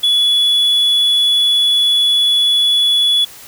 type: tone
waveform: sine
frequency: 3411 Hz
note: G#7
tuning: 46 cents sharp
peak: -7 dBFS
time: 0.03-3.25 s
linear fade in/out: 10 ms
effects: tanh soft clip ceiling -9 dBFS + white hiss -37 dBFS RMS until 3.47 s